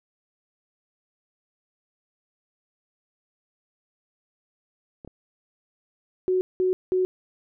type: clicks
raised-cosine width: 2 ms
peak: -27 dBFS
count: 2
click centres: 5.048 / 5.076 s
type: tone bursts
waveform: sine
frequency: 369.9 Hz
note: F#4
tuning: in tune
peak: -19 dBFS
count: 3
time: 6.28-7.05 s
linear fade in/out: 0 ms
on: 130 ms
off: 190 ms
effects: none